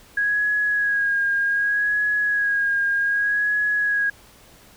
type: tone with vibrato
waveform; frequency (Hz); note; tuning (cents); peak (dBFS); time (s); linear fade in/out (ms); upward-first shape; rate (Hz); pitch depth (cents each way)
sine; 1650; G#6; -12; -18; 0.17-4.1; 5; sine; 0.65; 34
effects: pink hiss -50 dBFS RMS until 4.76 s

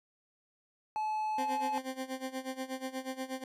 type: tone with pitch glide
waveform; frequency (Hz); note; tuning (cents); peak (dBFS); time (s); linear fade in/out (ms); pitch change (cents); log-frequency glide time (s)
triangle; 861 to 855.5; A5 to A5; -38 to -49; -29; 0.96-1.78; 0; -11; 1.37-1.51
type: tone with tremolo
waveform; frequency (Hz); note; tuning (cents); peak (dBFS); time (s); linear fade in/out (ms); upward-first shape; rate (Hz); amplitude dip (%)
20% pulse; 261.6; C4; 0; -29; 1.38-3.44; 2; sine; 8.3; 85
effects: resampled to 32000 Hz

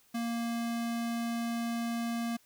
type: tone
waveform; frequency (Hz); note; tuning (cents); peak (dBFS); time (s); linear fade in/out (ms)
square; 233.1; A#3; 0; -32; 0.14-2.37; 10
effects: white hiss -65 dBFS RMS until 2.45 s

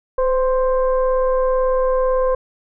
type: tone with frequency modulation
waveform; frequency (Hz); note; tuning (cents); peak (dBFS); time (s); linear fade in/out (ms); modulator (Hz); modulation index
sine; 514; C5; -31; -14; 0.18-2.35; 5; 533; 0.73
effects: none

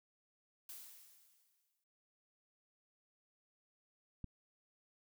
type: noise with exponential decay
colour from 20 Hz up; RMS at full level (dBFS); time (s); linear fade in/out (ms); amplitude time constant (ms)
blue; -49; 0.69-1.84; 2; 250
type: click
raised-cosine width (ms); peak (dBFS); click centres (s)
5; -32; 4.243
effects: none

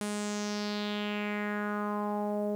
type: tone with low-pass filter sweep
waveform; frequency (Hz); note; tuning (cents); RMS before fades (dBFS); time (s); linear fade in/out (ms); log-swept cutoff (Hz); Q
sawtooth; 207.7; G#3; 0; -33; 0.01-2.55; 0; 10000 to 550; 3.3
effects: 10-bit

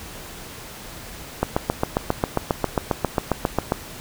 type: click train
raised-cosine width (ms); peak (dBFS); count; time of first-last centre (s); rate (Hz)
1; -4; 18; 1.43-3.721; 7.42
effects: pink hiss -38 dBFS RMS until 4 s

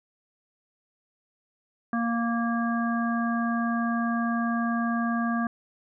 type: harmonic tone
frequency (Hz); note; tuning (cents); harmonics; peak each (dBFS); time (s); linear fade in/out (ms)
233.1; A#3; 0; 1 / 3 / 5 / 7; -25 / -33 / -32 / -34; 1.93-5.47; 2
effects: none

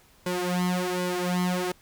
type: tone with flanger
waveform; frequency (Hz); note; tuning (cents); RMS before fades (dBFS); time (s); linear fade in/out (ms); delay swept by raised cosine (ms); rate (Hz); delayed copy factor
sawtooth; 180; F#3; -47; -27; 0.26-1.72; 5; 2 to 4.6; 1.3; +0.9
effects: pink hiss -58 dBFS RMS until 1.81 s

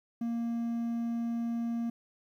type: tone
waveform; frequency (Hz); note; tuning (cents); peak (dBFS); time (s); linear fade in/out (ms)
triangle; 233.1; A#3; 0; -28; 0.21-1.9; 5
effects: 11-bit

